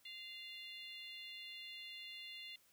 harmonic tone with a mistuned harmonic, 698.5 Hz, F5, in tune, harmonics 3 / 4 / 5 / 6, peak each -55 / -52 / -54 / -56 dBFS, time 0.05-2.56 s, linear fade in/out 5 ms, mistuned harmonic 3, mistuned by -18 cents, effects white hiss -71 dBFS RMS until 2.72 s

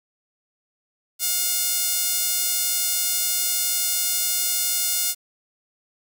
sawtooth tone with high-pass filter, 713 Hz, F5, 36 cents sharp, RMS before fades -23 dBFS, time 1.19-5.15 s, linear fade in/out 50 ms, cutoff 6600 Hz, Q 0.65, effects 7-bit

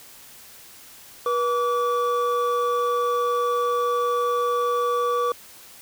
triangle tone pair together, 484.4 / 1152 Hz, B4 / D6, -34 / -34 cents, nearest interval octave + minor third, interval 1500 cents, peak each -21 dBFS, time 1.26-5.32 s, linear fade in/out 2 ms, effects white hiss -46 dBFS RMS until 5.81 s

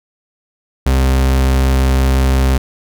40% pulse tone, 65.8 Hz, C2, 10 cents sharp, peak -9 dBFS, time 0.86-2.58 s, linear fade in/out 5 ms, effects none

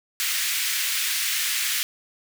pink high-pass noise, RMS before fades -25 dBFS, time 0.2-1.83 s, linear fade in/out 0 ms, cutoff 1800 Hz, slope 24 dB/octave, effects none

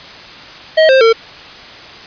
square tone with pitch steps, 633 / 528 / 453.2 Hz, D#5 / C5 / A#4, +30 / +16 / -49 cents, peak -6 dBFS, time 0.77-1.13 s, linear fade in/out 10 ms, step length 120 ms, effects white hiss -33 dBFS RMS until 2.06 s + resampled to 11025 Hz

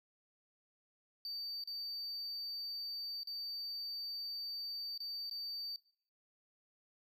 triangle tone with dropouts, 4609 Hz, D8, 33 cents flat, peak -39 dBFS, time 1.25-5.76 s, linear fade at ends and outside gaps 1 ms, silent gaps 1.638-1.674 / 3.233-3.272 / 4.977-5.003 / 5.297-5.311 s, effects noise-tail reverb RT60 0.6 s tail -20 dB re dry

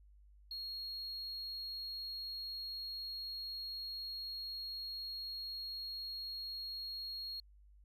triangle tone, 4291 Hz, C8, 43 cents sharp, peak -39 dBFS, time 0.51-7.4 s, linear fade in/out 2 ms, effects tanh soft clip ceiling -36 dBFS + added 50 Hz sine -59 dBFS peak until 7.84 s

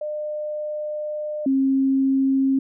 sine tone pair in turn, 603 / 268.6 Hz, D5 / C4, +46 / +46 cents, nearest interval octave + major second, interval 1400 cents, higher first, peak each -25 / -16 dBFS, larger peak second, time 0.01-1.46 / 1.46-2.59 s, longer first, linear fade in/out 5 ms, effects none

